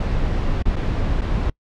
brown noise with dropouts, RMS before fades -20 dBFS, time 0-1.5 s, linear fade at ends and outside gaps 5 ms, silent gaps 0.625-0.654 / 0.759-0.763 / 1.211-1.216 s, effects noise-tail reverb RT60 0.1 s tail -26 dB re dry + low-pass 4000 Hz 12 dB/octave

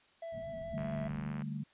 triangle tone with vibrato, 659.3 Hz, E5, in tune, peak -38 dBFS, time 0.22-1.08 s, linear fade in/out 5 ms, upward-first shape square, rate 4.8 Hz, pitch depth 14 cents each way
white low-pass noise, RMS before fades -49 dBFS, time 0.32-1.32 s, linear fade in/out 20 ms, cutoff 250 Hz, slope 96 dB/octave
sine chord, D suspended fourth, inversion none, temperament equal, 146.83 / 196 / 220 Hz, D3 / G3 / A3, 0 / 0 / 0 cents, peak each -39 / -42 / -41 dBFS, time 0.73-1.64 s, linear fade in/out 10 ms
click train, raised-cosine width 0.5 ms, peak -32 dBFS, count 50, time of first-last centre 0.78-1.421 s, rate 76.5 Hz
effects white hiss -66 dBFS RMS until 1.73 s + resampled to 8000 Hz

